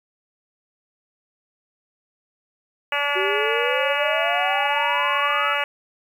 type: harmonic tone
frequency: 287.2 Hz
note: D4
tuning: 39 cents flat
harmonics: 2 / 3 / 4 / 5 / 6 / 7 / 8 / 9 / 10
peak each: -29 / -29 / -29 / -29 / -29 / -29 / -29 / -29 / -29 dBFS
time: 2.92-5.64 s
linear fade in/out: 2 ms
type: exponential sweep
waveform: sine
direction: up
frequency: 370 to 1351 Hz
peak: -23 dBFS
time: 3.15-5.55 s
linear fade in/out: 20 ms
effects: 8-bit